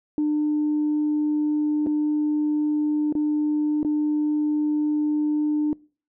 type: tone with dropouts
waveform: sine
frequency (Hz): 300.3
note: D4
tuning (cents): +39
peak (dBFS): -18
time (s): 0.18-5.73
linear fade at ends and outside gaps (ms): 1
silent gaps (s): 1.863-1.869 / 3.125-3.152 / 3.83-3.848
effects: noise-tail reverb RT60 0.4 s tail -25 dB re dry + tanh soft clip ceiling -16 dBFS